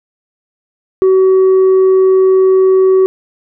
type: tone with tanh clipping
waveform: sine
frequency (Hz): 378.1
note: F#4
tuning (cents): +38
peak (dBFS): -6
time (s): 1.02-3.06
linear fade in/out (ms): 0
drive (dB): 2
effects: none